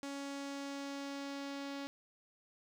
sawtooth tone with low-pass filter sweep, 279.1 Hz, C#4, 12 cents sharp, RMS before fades -43 dBFS, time 0.03-1.87 s, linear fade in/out 0 ms, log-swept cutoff 7300 to 4700 Hz, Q 1.5, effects 11-bit

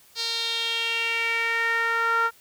sawtooth tone with band-pass filter sweep, 460 Hz, A#4, 23 cents flat, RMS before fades -25 dBFS, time 0.15-2.31 s, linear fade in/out 50 ms, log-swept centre 4500 to 1300 Hz, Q 4.2, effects white hiss -55 dBFS RMS until 2.4 s

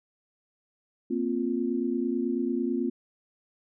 sine chord, Bb suspended second, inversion none, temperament just, 233.1 / 262.2 / 349.6 Hz, Bb3 / C4 / F4, 0 / +4 / +2 cents, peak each -30 / -29 / -30 dBFS, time 1.1-2.9 s, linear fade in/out 10 ms, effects none

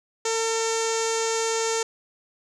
sawtooth tone with low-pass filter, 451.5 Hz, A4, 45 cents sharp, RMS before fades -25 dBFS, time 0.25-1.83 s, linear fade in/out 5 ms, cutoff 6900 Hz, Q 5.3, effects none

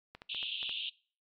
clicks, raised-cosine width 0.3 ms, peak -30 dBFS, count 6, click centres 0.15 / 0.219 / 0.347 / 0.429 / 0.629 / 0.694 s
pink band-pass noise, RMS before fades -38 dBFS, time 0.29-0.9 s, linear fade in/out 10 ms, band 2700 to 3700 Hz, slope 96 dB/octave
effects noise-tail reverb RT60 0.4 s tail -22 dB re dry + MP3 64 kbps

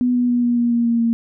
sine tone with pitch steps, 247.5 / 245.1 / 242.7 / 240.3 / 238 / 235.6 / 233.3 / 231.1 Hz, B3 / B3 / B3 / B3 / A#3 / A#3 / A#3 / A#3, +4 / -13 / -30 / -47 / +36 / +19 / +2 / -15 cents, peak -14 dBFS, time 0.01-1.13 s, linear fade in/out 0 ms, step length 140 ms, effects none

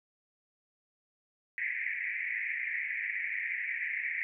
white band-pass noise, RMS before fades -35 dBFS, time 1.58-4.23 s, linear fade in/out 0 ms, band 1800 to 2300 Hz, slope 96 dB/octave, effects none

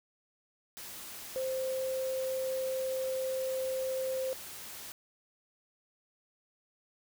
sine tone in noise, 523.3 Hz, C5, in tune, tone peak -31 dBFS, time 1.36-4.33 s, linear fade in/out 0 ms, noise white, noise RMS -45 dBFS, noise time 0.77-4.92 s, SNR +11 dB, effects none

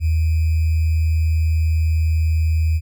sine tone with sample-and-hold, 79.9 Hz, D#2, 47 cents sharp, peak -14 dBFS, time 0-2.81 s, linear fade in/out 50 ms, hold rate 2450 Hz, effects none

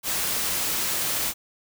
white noise, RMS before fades -26 dBFS, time 0.03-1.34 s, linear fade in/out 50 ms, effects none

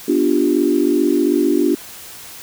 sine chord, G dominant seventh, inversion first, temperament equal, 246.9 / 293.7 / 349.2 / 392 Hz, B3 / D4 / F4 / G4, 0 / 0 / 0 / 0 cents, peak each -21 / -16 / -17 / -21 dBFS, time 0.08-1.75 s, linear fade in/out 5 ms, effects white hiss -36 dBFS RMS until 2.42 s

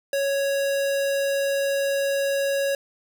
square tone, 554.4 Hz, C#5, in tune, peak -22 dBFS, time 0.13-2.75 s, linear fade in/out 2 ms, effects none

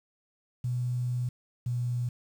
sine tone pair in turn, 123.47 / 121.98 Hz, B2 / B2, 0 / -21 cents, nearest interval unison, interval 21 cents, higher first, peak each -27 dBFS, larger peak neither, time 0.64-1.29 / 1.66-2.09 s, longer first, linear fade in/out 5 ms, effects 9-bit

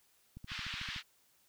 click train, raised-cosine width 5 ms, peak -35 dBFS, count 9, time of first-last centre 0.37-0.963 s, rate 13.5 Hz
white band-pass noise, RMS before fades -42 dBFS, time 0.47-1.03 s, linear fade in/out 50 ms, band 1300 to 3900 Hz, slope 24 dB/octave
effects white hiss -70 dBFS RMS until 1.48 s

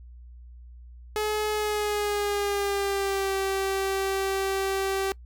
sawtooth tone with pitch glide, 425.2 to 387.7 Hz, G#4 to G4, +41 to -19 cents, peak -21 dBFS, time 1.16-5.12 s, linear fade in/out 0 ms, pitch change -160 cents, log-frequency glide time 1.52-3.34 s, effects noise-tail reverb RT60 0.1 s tail -23 dB re dry + added 60 Hz sine -43 dBFS peak until 5.25 s

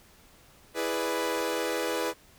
sawtooth chord, E dominant seventh, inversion none, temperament equal, 329.6 / 415.3 / 493.9 / 587.3 Hz, E4 / G#4 / B4 / D5, 0 / 0 / 0 / 0 cents, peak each -30 / -30 / -27 / -33 dBFS, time 0.74-2.14 s, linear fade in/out 50 ms, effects pink hiss -57 dBFS RMS until 2.38 s

